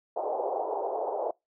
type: band-pass noise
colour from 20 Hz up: white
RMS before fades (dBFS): -31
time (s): 0.16-1.31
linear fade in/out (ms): 5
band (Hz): 390 to 840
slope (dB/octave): 48
effects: noise-tail reverb RT60 0.2 s tail -26 dB re dry